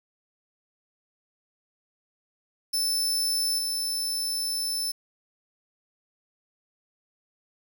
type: tone with level steps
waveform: sawtooth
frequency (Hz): 5280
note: E8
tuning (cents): +2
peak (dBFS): -21 / -24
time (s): 2.73-4.92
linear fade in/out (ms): 10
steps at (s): 3.58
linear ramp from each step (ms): 10
effects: 8-bit